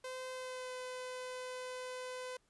sawtooth tone with pitch glide, 514 to 506.6 Hz, C5 to B4, -31 to +44 cents, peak -38 dBFS, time 0.04-2.37 s, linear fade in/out 5 ms, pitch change -25 cents, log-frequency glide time 0.33-0.74 s, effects pink hiss -75 dBFS RMS until 2.49 s + resampled to 24000 Hz

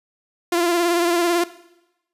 sawtooth tone with vibrato, 344.8 Hz, F4, 22 cents flat, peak -13 dBFS, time 0.52-1.44 s, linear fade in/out 5 ms, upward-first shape sine, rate 18 Hz, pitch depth 41 cents each way, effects noise-tail reverb RT60 0.9 s tail -17 dB re dry + resampled to 32000 Hz

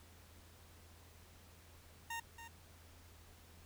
20% pulse tone with echo, 923 Hz, A#5, 17 cents flat, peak -36 dBFS, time 2.1-2.2 s, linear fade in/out 5 ms, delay 280 ms, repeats 1, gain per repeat -10 dB, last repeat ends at 2.48 s, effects added 83 Hz sine -61 dBFS peak until 3.65 s + pink hiss -63 dBFS RMS until 3.65 s

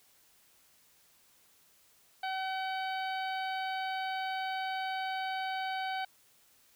harmonic tone, 760 Hz, F#5, 46 cents sharp, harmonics 1 / 2 / 3 / 4 / 5 / 6, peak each -34 / -40 / -44 / -46 / -48 / -50 dBFS, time 2.23-6.05 s, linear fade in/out 5 ms, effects white hiss -65 dBFS RMS until 6.75 s

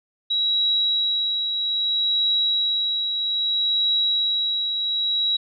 sine tone with tremolo, 3874 Hz, B7, 34 cents flat, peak -17 dBFS, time 0.3-5.37 s, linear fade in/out 10 ms, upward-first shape triangle, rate 0.62 Hz, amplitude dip 45%, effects none

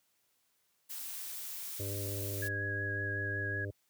blue noise, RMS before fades -42 dBFS, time 0.89-2.49 s, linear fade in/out 20 ms
harmonic tone, 100 Hz, G2, 35 cents sharp, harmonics 1 / 3 / 4 / 5 / 6, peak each -37 / -47 / -45 / -48 / -49 dBFS, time 1.79-3.71 s, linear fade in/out 10 ms
sine tone with vibrato, 1661 Hz, G#6, in tune, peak -35 dBFS, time 2.42-3.65 s, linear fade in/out 5 ms, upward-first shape sine, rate 5.4 Hz, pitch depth 14 cents each way
effects white hiss -75 dBFS RMS until 3.89 s + high-pass 60 Hz 12 dB/octave

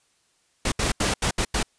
pink noise bursts at uneven times, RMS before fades -23 dBFS, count 6, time 0.65-0.72 / 0.79-0.92 / 1-1.14 / 1.22-1.31 / 1.38-1.45 / 1.54-1.63 s, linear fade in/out 5 ms, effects white hiss -66 dBFS RMS until 1.78 s + resampled to 22050 Hz

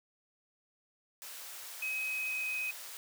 white high-pass noise, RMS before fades -46 dBFS, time 1.22-2.97 s, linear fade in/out 0 ms, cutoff 610 Hz, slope 12 dB/octave
sine tone with pitch glide, 2541 to 2519 Hz, D#7 to D#7, +36 to +21 cents, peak -33 dBFS, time 1.82-2.71 s, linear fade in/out 5 ms, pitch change -15 cents, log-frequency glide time 1.97-2.49 s
effects none

